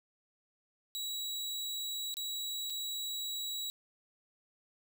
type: tone with dropouts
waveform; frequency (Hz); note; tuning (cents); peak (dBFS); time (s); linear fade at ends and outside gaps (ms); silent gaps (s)
sawtooth; 3891; B7; -27; -33; 0.95-3.7; 0; 2.141-2.169 / 2.699-2.703
effects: none